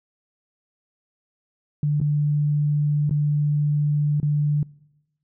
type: tone with dropouts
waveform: sine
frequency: 147.6 Hz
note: D3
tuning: 9 cents sharp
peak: -18 dBFS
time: 1.83-4.63 s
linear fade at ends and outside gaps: 2 ms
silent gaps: 2.002-2.013 / 3.095-3.109 / 4.201-4.229 s
effects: noise-tail reverb RT60 1.0 s tail -24 dB re dry